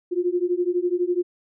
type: beating tone pair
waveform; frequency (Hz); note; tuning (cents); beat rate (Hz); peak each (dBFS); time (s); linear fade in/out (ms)
sine; 349.2 / 361.2; F4 / F#4; 0 / -42; 12; -23; 0.11-1.23; 20
effects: none

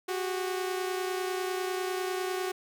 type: tone pair together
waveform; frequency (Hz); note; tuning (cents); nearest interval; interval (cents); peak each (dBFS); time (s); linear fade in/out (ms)
sawtooth; 368.7 / 398.7; F#4 / G4; -6 / +29; minor second; 135; -27 / -33; 0.08-2.52; 10
effects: none

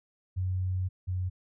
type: tone pair in turn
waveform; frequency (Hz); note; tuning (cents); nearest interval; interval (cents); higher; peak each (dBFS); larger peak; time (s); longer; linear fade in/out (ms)
sine; 92.5 / 91.7; F#2 / F#2; 0 / -15; unison; 15; first; -27 / -28; first; 0.36-0.89 / 1.07-1.3; first; 20
effects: none

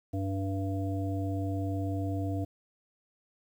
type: harmonic tone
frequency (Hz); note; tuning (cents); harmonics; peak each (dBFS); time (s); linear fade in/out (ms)
97; G2; -18; 1 / 3 / 5 / 7; -31 / -34 / -43 / -40; 0.13-2.45; 10
effects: 10-bit

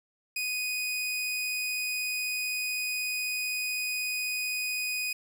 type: tone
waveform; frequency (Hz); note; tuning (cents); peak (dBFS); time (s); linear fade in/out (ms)
sawtooth; 2489; D#7; 0; -26; 0.36-5.13; 5
effects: none

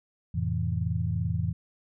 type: chord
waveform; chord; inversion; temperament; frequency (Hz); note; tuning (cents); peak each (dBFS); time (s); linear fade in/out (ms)
sine; F major seventh; none; equal; 87.31 / 110 / 130.81 / 164.81; F2 / A2 / C3 / E3; 0 / 0 / 0 / 0; -30 / -30 / -35 / -31; 0.34-1.53; 10
effects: none

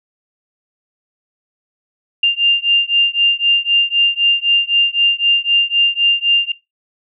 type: beating tone pair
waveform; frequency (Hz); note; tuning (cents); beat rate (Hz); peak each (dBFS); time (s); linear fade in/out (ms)
sine; 2794 / 2797.9; F7 / F7; 0 / +3; 3.9; -14; 2.23-6.52; 5
effects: noise-tail reverb RT60 0.2 s tail -19 dB re dry

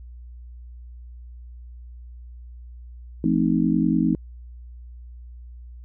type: chord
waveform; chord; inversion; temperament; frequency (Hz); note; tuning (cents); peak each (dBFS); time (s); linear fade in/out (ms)
sine; F dominant seventh; none; equal with one note detuned; 170.43 / 220 / 261.6 / 311.1; F3 / A3 / C4 / Eb4; -42 / 0 / 0 / 0; -23; 3.24-4.15; 2
effects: added 60 Hz sine -38 dBFS peak until 5.84 s

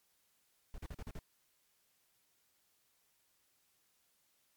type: noise bursts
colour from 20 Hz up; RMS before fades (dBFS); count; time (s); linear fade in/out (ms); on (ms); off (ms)
brown; -44; 6; 0.74-1.191; 2; 41; 41
effects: white hiss -75 dBFS RMS until 4.56 s + MP3 96 kbps

